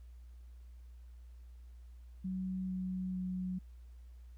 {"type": "tone with pitch steps", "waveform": "sine", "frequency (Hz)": [186.8, 185.4, 184.02], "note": ["F#3", "F#3", "F#3"], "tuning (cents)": [17, 4, -9], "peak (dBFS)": -35, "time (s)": [2.24, 3.59], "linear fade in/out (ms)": 10, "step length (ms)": 450, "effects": ["added 60 Hz sine -50 dBFS peak until 4.37 s", "pink hiss -75 dBFS RMS until 4.37 s"]}